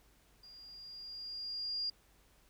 sine tone with level ramp, 4818 Hz, D8, 43 cents sharp, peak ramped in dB -53 to -33 dBFS, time 0.43-1.9 s, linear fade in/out 5 ms, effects added 50 Hz sine -68 dBFS peak until 2.49 s + pink hiss -68 dBFS RMS until 2.49 s

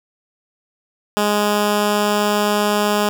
10% pulse tone, 207.7 Hz, G#3, in tune, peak -7 dBFS, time 1.17-3.09 s, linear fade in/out 0 ms, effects none

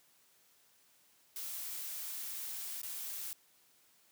blue noise with dropouts, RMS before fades -42 dBFS, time 1.36-3.33 s, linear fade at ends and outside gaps 0 ms, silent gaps 2.816-2.832 s, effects white hiss -68 dBFS RMS until 4.11 s + high-pass 100 Hz 12 dB/octave

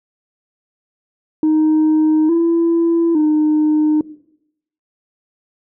sine tone with pitch steps, 311 / 335.1 / 305.6 Hz, D#4 / E4 / D#4, -1 / +29 / -31 cents, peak -9 dBFS, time 1.43-4.01 s, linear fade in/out 2 ms, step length 860 ms, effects noise-tail reverb RT60 0.8 s tail -19 dB re dry + tanh soft clip ceiling -9 dBFS

